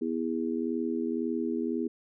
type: harmonic tone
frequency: 81.9 Hz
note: E2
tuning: 11 cents flat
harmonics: 3 / 4 / 5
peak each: -31 / -32 / -34 dBFS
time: 0.01-1.88 s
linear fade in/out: 10 ms
effects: none